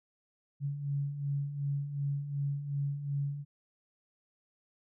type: beating tone pair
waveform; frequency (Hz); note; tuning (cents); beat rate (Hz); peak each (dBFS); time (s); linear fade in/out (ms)
sine; 139.5 / 142.2; C#3 / C#3; +11 / +45; 2.7; -39 / -32; 0.6-3.45; 50
effects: none